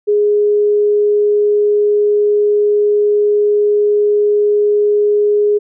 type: tone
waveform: sine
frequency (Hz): 415.3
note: G#4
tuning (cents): 0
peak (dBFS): -9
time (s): 0.07-5.59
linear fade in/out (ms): 20
effects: none